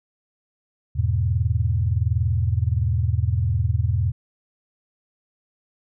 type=chord; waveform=sine; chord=E major; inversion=none; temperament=equal; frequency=82.41 / 103.83 / 123.47 Hz; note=E2 / G#2 / B2; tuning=0 / 0 / 0 cents; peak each=-22 / -22 / -24 dBFS; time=0.95-4.12 s; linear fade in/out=20 ms; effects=none